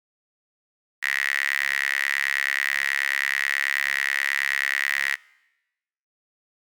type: tone with high-pass filter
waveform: sawtooth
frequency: 69.3 Hz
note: C#2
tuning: in tune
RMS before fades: -25 dBFS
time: 1.02-5.16 s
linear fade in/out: 20 ms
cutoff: 1900 Hz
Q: 10
effects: noise-tail reverb RT60 1.0 s tail -24 dB re dry